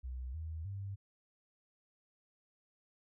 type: tone with pitch steps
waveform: sine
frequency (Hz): 63.3 / 80.1 / 98.6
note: B1 / E2 / G2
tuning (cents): +43 / -49 / +11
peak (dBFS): -39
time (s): 0.03-0.96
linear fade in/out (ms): 20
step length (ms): 310
effects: none